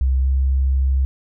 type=tone with pitch glide; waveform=sine; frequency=65.41 to 66.59 Hz; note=C2 to C2; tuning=0 to +31 cents; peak=-14 dBFS; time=0.01-1.05 s; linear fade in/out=0 ms; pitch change=+31 cents; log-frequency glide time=0.21-0.27 s; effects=none